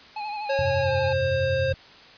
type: tone with vibrato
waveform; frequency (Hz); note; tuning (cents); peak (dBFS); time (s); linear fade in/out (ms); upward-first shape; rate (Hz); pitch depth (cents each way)
square; 840; G#5; +19; -30; 0.16-1.13; 5; sine; 12; 45
type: tone with pitch glide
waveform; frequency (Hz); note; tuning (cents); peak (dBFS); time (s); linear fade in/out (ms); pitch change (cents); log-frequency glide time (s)
square; 547 to 531.7; C#5 to C5; -23 to +28; -23; 0.49-1.73; 10; -49; 0.82-0.89
type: chord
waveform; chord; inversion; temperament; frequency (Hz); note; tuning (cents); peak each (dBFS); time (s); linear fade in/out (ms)
sine; F suspended second; none; equal; 87.31 / 98 / 130.81; F2 / G2 / C3; 0 / 0 / 0; -31; 0.59-1.74; 0
effects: white hiss -48 dBFS RMS until 2.17 s + resampled to 11025 Hz